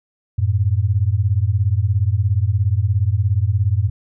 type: beating tone pair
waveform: sine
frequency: 91.7 / 108.7 Hz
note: F#2 / A2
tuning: -15 / -21 cents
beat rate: 17 Hz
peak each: -17 / -17 dBFS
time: 0.38-3.9 s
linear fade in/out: 10 ms
effects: none